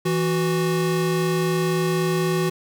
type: tone pair together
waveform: square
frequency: 164.81 / 370 Hz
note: E3 / F#4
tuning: 0 / 0 cents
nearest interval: octave + major second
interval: 1400 cents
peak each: -23 dBFS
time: 0.05-2.5 s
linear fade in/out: 10 ms
effects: none